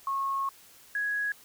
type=tone pair in turn; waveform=sine; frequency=1092 / 1665.9 Hz; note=C#6 / G#6; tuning=-26 / +5 cents; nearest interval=perfect fifth; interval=731 cents; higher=second; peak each=-27 dBFS; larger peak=neither; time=0.07-0.49 / 0.95-1.32 s; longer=first; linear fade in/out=2 ms; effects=white hiss -55 dBFS RMS until 1.44 s